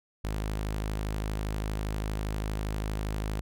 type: tone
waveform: sawtooth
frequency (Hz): 52.5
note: G#1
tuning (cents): +19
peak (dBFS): -26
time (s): 0.24-3.41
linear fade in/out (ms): 5
effects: none